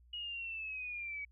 sine linear sweep, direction down, 2900 to 2255 Hz, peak -39 dBFS, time 0.13-1.25 s, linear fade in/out 5 ms, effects added 60 Hz sine -60 dBFS peak until 1.31 s

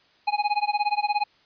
square tone with tremolo, 830.6 Hz, G#5, in tune, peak -19 dBFS, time 0.27-1.24 s, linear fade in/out 10 ms, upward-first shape sine, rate 17 Hz, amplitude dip 95%, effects white hiss -60 dBFS RMS until 1.45 s + resampled to 11025 Hz

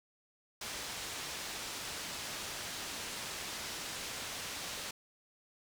white low-pass noise, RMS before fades -42 dBFS, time 0.61-4.91 s, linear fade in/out 5 ms, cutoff 6400 Hz, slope 12 dB/octave, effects none

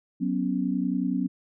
sine chord, F# suspended fourth, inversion none, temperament equal with one note detuned, 185.64 / 246.9 / 277.2 Hz, F#3 / B3 / C#4, +6 / 0 / 0 cents, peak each -28 dBFS, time 0.2-1.28 s, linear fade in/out 20 ms, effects none

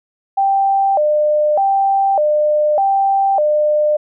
sine tone with vibrato, 687 Hz, F5, 29 cents flat, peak -11 dBFS, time 0.37-3.97 s, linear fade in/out 10 ms, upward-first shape square, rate 0.83 Hz, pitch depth 230 cents each way, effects none

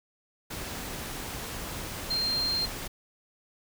sine tone in noise, 4186 Hz, C8, in tune, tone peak -26 dBFS, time 2.1-2.66 s, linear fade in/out 10 ms, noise pink, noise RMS -37 dBFS, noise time 0.5-2.88 s, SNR +8 dB, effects none

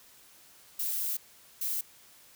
violet noise bursts at uneven times, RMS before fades -32 dBFS, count 2, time 0.79-1.17 / 1.61-1.81 s, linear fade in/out 5 ms, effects white hiss -57 dBFS RMS until 2.35 s

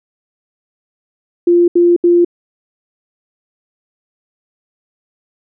sine tone bursts, 347.4 Hz, F4, 9 cents flat, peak -6 dBFS, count 3, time 1.47-2.248 s, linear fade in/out 5 ms, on 210 ms, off 74 ms, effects none

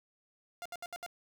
sawtooth tone bursts, 698.5 Hz, F5, in tune, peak -36 dBFS, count 5, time 0.62-1.063 s, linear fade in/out 0 ms, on 35 ms, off 67 ms, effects none

